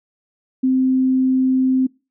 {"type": "tone", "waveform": "sine", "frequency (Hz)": 260, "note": "C4", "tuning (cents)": -11, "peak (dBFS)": -13, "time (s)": [0.63, 1.87], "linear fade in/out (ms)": 10, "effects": ["noise-tail reverb RT60 0.3 s tail -24 dB re dry"]}